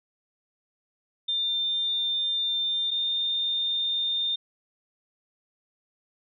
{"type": "tone pair in turn", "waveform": "sine", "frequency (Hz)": [3601, 3622], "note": ["A7", "A7"], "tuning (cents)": [39, 49], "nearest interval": "unison", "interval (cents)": 10, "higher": "second", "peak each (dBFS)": -24, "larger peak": "neither", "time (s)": [[1.28, 2.91], [2.91, 4.36]], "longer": "first", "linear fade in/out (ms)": 10, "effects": []}